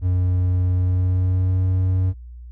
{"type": "tone with pitch glide", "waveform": "triangle", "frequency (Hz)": [90.8, 92.76], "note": ["F#2", "F#2"], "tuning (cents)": [-32, 5], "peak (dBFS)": -14, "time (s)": [0.01, 2.14], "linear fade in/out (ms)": 50, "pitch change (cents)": 37, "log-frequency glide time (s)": [0.73, 1.61], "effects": ["added 60 Hz sine -35 dBFS peak until 2.51 s"]}